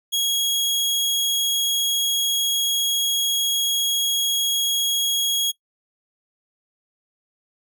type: tone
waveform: sawtooth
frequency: 3309 Hz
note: G#7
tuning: 7 cents flat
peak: -16 dBFS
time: 0.12-5.52 s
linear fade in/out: 20 ms
effects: noise-tail reverb RT60 0.1 s tail -22 dB re dry